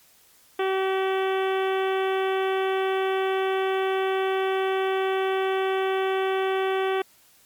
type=harmonic tone; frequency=382.2 Hz; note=G4; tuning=44 cents flat; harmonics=1 / 2 / 3 / 4 / 5 / 6 / 7 / 8 / 9; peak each=-23 / -29 / -33 / -35 / -37 / -39 / -40 / -41 / -42 dBFS; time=0.59-7.02 s; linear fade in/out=5 ms; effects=white hiss -57 dBFS RMS until 7.45 s + MP3 96 kbps